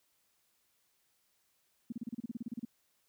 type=tone bursts; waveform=sine; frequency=233.1 Hz; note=A#3; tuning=in tune; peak=-35 dBFS; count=14; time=1.9-2.651 s; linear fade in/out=5 ms; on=23 ms; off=33 ms; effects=white hiss -75 dBFS RMS until 3.08 s